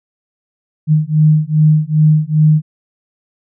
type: beating tone pair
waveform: sine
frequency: 152.8 / 155.3 Hz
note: D#3 / D#3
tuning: -31 / -3 cents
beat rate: 2.5 Hz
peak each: -11 dBFS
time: 0.87-2.62 s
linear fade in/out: 50 ms
effects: none